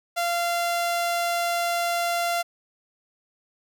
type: tone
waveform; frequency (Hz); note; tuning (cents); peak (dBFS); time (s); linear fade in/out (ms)
sawtooth; 690; F5; -21; -19; 0.16-2.43; 20
effects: none